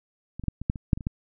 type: clicks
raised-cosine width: 5 ms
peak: -23 / -23 / -12 / -21 / -10 / -23 / -6 / -21 / -25 / -14 dBFS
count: 10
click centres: 0.396 / 0.438 / 0.483 / 0.616 / 0.699 / 0.758 / 0.932 / 0.975 / 1.008 / 1.069 s
effects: none